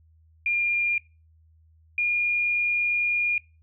sine tone pair in turn, 2405 / 2423 Hz, D7 / D#7, +41 / -47 cents, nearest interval unison, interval 12 cents, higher second, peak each -21 dBFS, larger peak neither, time 0.46-0.98 / 1.98-3.38 s, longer second, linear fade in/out 2 ms, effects noise-tail reverb RT60 0.3 s tail -23 dB re dry + added 80 Hz sine -55 dBFS peak until 3.62 s

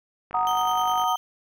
click train, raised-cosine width 0.5 ms, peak -26 dBFS, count 37, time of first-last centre 0.31-1.037 s, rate 49.5 Hz
sine chord, D# minor, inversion first, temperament equal, 740 / 932.3 / 1244.5 Hz, F#5 / A#5 / D#6, 0 / 0 / 0 cents, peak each -25 dBFS, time 0.34-1.16 s, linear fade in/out 5 ms
35% pulse tone with tremolo, 3115 Hz, G7, 12 cents flat, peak -30 dBFS, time 0.47-1.17 s, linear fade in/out 0 ms, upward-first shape square, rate 9.9 Hz, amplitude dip 45%
effects none

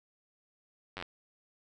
slowing click train, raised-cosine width 0.3 ms, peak -23 dBFS, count 6, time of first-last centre 0.97-1.025 s, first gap 10 ms, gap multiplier 1.05, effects none

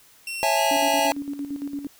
sawtooth tone with pitch glide, 2719 to 2853 Hz, F7 to F7, -47 to +36 cents, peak -26 dBFS, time 0.27-1.07 s, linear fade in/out 2 ms, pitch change +83 cents, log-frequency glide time 0.54-0.6 s
square chord, A major seventh, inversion first, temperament just, 550 / 660 / 825 / 880 Hz, C#5 / E5 / G#5 / A5, -14 / +2 / -12 / 0 cents, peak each -29 / -25 / -25 / -25 dBFS, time 0.43-1.12 s, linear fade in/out 0 ms
sine tone with tremolo, 283.5 Hz, C#4, 39 cents sharp, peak -26 dBFS, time 0.71-1.87 s, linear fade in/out 2 ms, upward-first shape square, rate 8.8 Hz, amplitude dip 60%
effects white hiss -54 dBFS RMS until 1.99 s

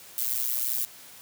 violet noise with amplitude modulation, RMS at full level -24 dBFS, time 0.18-0.85 s, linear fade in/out 2 ms, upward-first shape sine, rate 123 Hz, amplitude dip 100%, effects white hiss -48 dBFS RMS until 1.21 s + high-pass 60 Hz 12 dB/octave

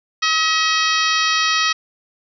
harmonic tone, 638 Hz, D#5, 43 cents sharp, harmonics 2 / 3 / 4 / 5 / 6 / 7 / 8 / 9, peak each -20 / -22 / -23 / -24 / -25 / -25 / -26 / -27 dBFS, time 0.22-1.73 s, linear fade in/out 10 ms, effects none

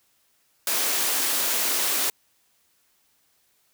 white high-pass noise, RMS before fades -24 dBFS, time 0.67-2.1 s, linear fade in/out 2 ms, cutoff 250 Hz, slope 24 dB/octave, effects white hiss -66 dBFS RMS until 3.73 s

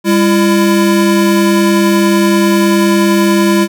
square tone pair together, 200.3 / 337.3 Hz, G3 / E4, +38 / +40 cents, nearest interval major sixth, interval 902 cents, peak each -11 dBFS, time 0.04-3.68 s, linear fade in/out 50 ms, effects none

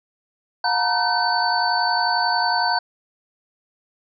sine tone cluster, 717 / 906 / 957 / 1523 / 4505 Hz, F5 / A#5 / A#5 / F#6 / C#8, +45 / -50 / +45 / +50 / +27 cents, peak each -24 dBFS, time 0.64-2.79 s, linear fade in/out 5 ms, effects none

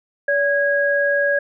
sine tone pair together, 571 / 1647 Hz, D5 / G#6, -49 / -15 cents, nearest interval octave + tritone, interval 1834 cents, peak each -18 / -18 dBFS, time 0.28-1.39 s, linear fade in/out 5 ms, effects none

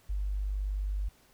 sine tone, 49.57 Hz, G1, 20 cents sharp, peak -29 dBFS, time 0.09-1.09 s, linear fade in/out 10 ms, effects pink hiss -63 dBFS RMS until 1.33 s

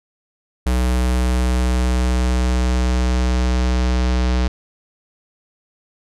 square tone with low-pass filter sweep, 62.2 Hz, B1, 13 cents sharp, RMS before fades -17 dBFS, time 0.66-4.48 s, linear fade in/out 5 ms, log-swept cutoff 11000 to 5200 Hz, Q 1.3, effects none

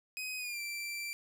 sawtooth tone with pitch glide, 2515 to 2347 Hz, D#7 to D7, +18 to -2 cents, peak -34 dBFS, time 0.17-1.13 s, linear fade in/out 0 ms, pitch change -120 cents, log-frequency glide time 0.38-0.6 s, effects none

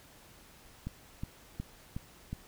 click train, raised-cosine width 5 ms, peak -24 dBFS, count 5, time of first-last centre 0.87-2.33 s, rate 2.74 Hz, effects pink hiss -57 dBFS RMS until 2.47 s

